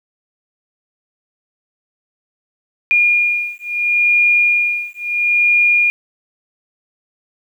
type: beating tone pair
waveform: sine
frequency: 2423 / 2423.74 Hz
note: D#7 / D#7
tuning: -47 / -46 cents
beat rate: 0.74 Hz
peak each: -15 dBFS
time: 2.91-5.9 s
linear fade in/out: 0 ms
effects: 8-bit